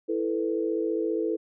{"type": "chord", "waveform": "sine", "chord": "E suspended fourth", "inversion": "none", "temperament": "just", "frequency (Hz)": [329.6, 439.5, 494.4], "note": ["E4", "A4", "B4"], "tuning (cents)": [0, -2, 2], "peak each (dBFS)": [-28, -28, -32], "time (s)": [0.08, 1.37], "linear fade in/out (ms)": 20, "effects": []}